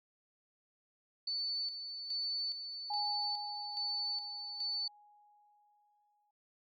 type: tone with tremolo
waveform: sine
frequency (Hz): 4494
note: C#8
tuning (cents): +23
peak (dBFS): -34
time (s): 1.27-4.88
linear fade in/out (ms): 5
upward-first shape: square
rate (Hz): 1.2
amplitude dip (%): 55
type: tone with exponential decay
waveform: sine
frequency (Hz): 830.6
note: G#5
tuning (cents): 0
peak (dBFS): -35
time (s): 2.9-6.31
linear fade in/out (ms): 5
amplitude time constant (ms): 740
effects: none